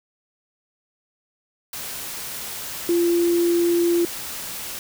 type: tone in noise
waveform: sine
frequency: 344.1 Hz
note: F4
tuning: 26 cents flat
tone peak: -16 dBFS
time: 2.89-4.05 s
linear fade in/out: 2 ms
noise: white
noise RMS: -32 dBFS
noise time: 1.73-4.79 s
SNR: +13 dB
effects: none